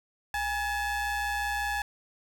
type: ring-modulated tone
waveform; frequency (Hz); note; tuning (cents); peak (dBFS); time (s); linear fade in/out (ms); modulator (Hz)
square; 440.9; A4; +4; -26; 0.34-1.82; 2; 1260
effects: none